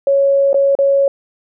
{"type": "tone with dropouts", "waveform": "sine", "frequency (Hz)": 554, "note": "C#5", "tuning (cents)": -1, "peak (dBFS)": -9, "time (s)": [0.07, 1.08], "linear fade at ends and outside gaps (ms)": 2, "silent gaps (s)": [[0.531, 0.543], [0.752, 0.788]], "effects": []}